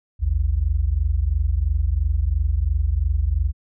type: tone pair together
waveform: sine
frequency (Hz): 56.05 / 79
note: A1 / D#2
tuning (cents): +33 / +27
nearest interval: tritone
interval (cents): 594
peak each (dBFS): -20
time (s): 0.19-3.53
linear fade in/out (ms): 50
effects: none